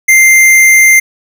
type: tone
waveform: square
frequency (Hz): 2093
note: C7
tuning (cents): 0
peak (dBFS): -3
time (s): 0.08-1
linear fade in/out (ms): 10
effects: none